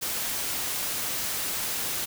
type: noise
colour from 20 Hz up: white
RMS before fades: -30 dBFS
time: 0.01-2.06 s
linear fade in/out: 20 ms
effects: none